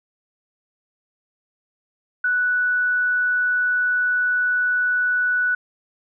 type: tone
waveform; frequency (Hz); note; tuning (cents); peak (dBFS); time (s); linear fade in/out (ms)
sine; 1480; F#6; 0; -17; 2.24-5.55; 5
effects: none